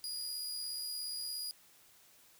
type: tone with amplitude modulation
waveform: sawtooth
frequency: 4886 Hz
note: D#8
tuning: 32 cents flat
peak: -34 dBFS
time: 0.04-1.51 s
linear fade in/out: 0 ms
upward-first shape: sine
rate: 77 Hz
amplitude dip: 30%
effects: white hiss -63 dBFS RMS until 2.39 s